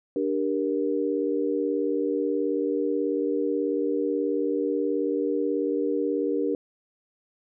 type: chord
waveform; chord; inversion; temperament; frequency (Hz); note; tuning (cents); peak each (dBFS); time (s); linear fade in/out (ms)
sine; G minor; second; just; 294 / 392 / 470.4; D4 / G4 / Bb4; +2 / 0 / +16; -27 / -28 / -27; 0.16-6.55; 2
effects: none